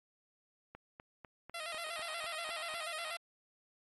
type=click train; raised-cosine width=0.5 ms; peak=-34 dBFS; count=9; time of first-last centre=0.75-2.74 s; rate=4.02 Hz
type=tone with vibrato; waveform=10% pulse; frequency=652 Hz; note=E5; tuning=19 cents flat; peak=-32 dBFS; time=1.54-3.17 s; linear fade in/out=5 ms; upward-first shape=square; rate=8.3 Hz; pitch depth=74 cents each way
effects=AAC 32 kbps